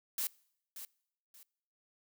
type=noise with echo; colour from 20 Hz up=blue; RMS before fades=-35 dBFS; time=0.18-0.27 s; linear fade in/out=2 ms; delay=580 ms; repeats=2; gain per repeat=-11 dB; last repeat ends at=1.43 s; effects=noise-tail reverb RT60 0.7 s tail -24 dB re dry